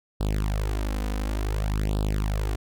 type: tone with flanger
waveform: sawtooth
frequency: 51.7 Hz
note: G#1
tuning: 7 cents flat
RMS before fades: -26 dBFS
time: 0.2-2.56 s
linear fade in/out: 10 ms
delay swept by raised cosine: 0.23 to 4.03 ms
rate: 0.56 Hz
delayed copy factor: +0.95
effects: none